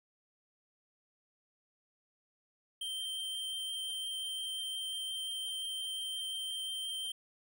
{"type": "tone with vibrato", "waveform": "square", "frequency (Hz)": 3137, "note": "G7", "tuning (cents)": 1, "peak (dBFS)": -37, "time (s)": [2.81, 7.12], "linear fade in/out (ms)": 5, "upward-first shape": "triangle", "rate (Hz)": 5.7, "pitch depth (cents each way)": 10, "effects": []}